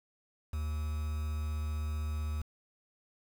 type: tone with quantisation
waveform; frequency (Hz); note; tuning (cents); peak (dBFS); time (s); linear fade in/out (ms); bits
triangle; 76.3; D#2; -33; -30; 0.53-2.42; 5; 8
effects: none